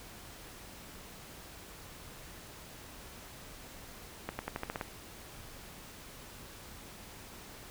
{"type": "accelerating click train", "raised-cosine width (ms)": 0.5, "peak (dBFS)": -20, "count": 8, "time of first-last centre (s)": [4.29, 4.812], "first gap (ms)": 100, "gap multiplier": 0.9, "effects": ["pink hiss -50 dBFS RMS until 7.7 s"]}